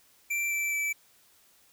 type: tone with pitch steps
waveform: square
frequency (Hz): 2349 / 2331 / 2314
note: D7 / D7 / D7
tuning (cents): 0 / -14 / -26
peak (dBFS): -28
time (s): 0.3-0.93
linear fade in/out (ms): 10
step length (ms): 210
effects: white hiss -62 dBFS RMS until 1.72 s